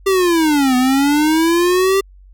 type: linear two-way sweep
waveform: square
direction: down then up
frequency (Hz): 394.4 to 249 to 394.4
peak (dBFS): -12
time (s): 0.06-2.01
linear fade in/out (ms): 10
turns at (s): 0.76
effects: added 47 Hz sine -40 dBFS peak until 2.33 s